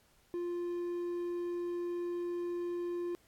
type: tone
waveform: triangle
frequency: 349.2 Hz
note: F4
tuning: in tune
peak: -32 dBFS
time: 0.34-3.15 s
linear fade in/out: 0 ms
effects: pink hiss -68 dBFS RMS until 3.27 s + AAC 64 kbps